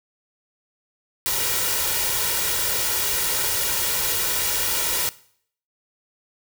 white noise with comb filter, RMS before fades -23 dBFS, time 1.26-5.09 s, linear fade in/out 0 ms, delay 2.1 ms, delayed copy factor +0.65, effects noise-tail reverb RT60 0.6 s tail -19 dB re dry

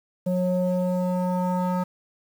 square tone with low-pass filter sweep, 181.4 Hz, F#3, 34 cents flat, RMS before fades -24 dBFS, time 0.26-1.84 s, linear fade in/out 10 ms, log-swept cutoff 480 to 1100 Hz, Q 3, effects 8-bit

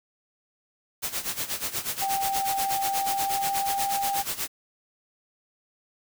white noise with tremolo, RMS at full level -28 dBFS, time 1.02-4.48 s, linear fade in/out 20 ms, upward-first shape sine, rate 8.3 Hz, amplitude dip 80%
sine tone with pitch glide, 784 to 794 Hz, G5 to G5, 0 to +22 cents, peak -25 dBFS, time 2.01-4.23 s, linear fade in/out 20 ms, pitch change +22 cents, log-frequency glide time 2.63-4.06 s
effects none

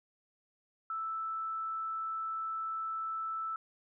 sine tone, 1318.5 Hz, E6, in tune, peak -34 dBFS, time 0.9-3.56 s, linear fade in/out 2 ms, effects none

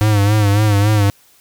square tone with vibrato, 103.83 Hz, G#2, in tune, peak -11 dBFS, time 0.01-1.1 s, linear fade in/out 0 ms, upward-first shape sine, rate 3.6 Hz, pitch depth 68 cents each way, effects white hiss -51 dBFS RMS until 1.4 s

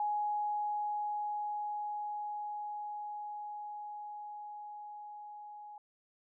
sine tone with level ramp, 835 Hz, G#5, 9 cents sharp, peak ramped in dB -30 to -46 dBFS, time 0-5.78 s, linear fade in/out 2 ms, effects none

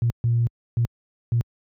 sine tone bursts at uneven times, 117.5 Hz, A#2, 14 cents sharp, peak -16 dBFS, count 4, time 0.02-0.1 / 0.24-0.47 / 0.77-0.85 / 1.32-1.41 s, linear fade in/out 0 ms, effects tanh soft clip ceiling -12 dBFS + high-pass 60 Hz 12 dB/octave

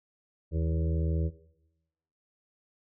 harmonic tone with a mistuned harmonic, 80.7 Hz, E2, 36 cents flat, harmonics 1 / 2 / 4 / 5 / 6 / 7, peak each -27 / -33 / -39 / -41 / -43 / -44 dBFS, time 0.51-1.31 s, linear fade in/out 50 ms, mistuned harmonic 1, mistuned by -33 cents, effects noise-tail reverb RT60 0.9 s tail -17 dB re dry

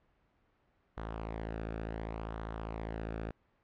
sawtooth tone with flanger, 55 Hz, A1, in tune, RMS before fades -40 dBFS, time 0.97-3.31 s, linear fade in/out 5 ms, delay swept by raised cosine 0.41 to 0.99 ms, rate 0.68 Hz, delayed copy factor -0.5, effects pink hiss -72 dBFS RMS until 3.63 s + low-pass 2000 Hz 12 dB/octave

